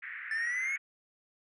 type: band-pass noise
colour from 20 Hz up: pink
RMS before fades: -42 dBFS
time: 0.02-0.78 s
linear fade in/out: 10 ms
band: 1600 to 2100 Hz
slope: 48 dB/octave
type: exponential sweep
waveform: triangle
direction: up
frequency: 1750 to 2217 Hz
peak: -29 dBFS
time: 0.31-0.76 s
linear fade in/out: 2 ms
effects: resampled to 24000 Hz